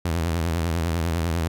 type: tone with vibrato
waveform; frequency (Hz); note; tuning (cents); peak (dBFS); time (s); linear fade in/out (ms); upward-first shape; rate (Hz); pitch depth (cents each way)
sawtooth; 83.3; E2; +19; -18; 0.05-1.48; 5; triangle; 10; 120
effects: none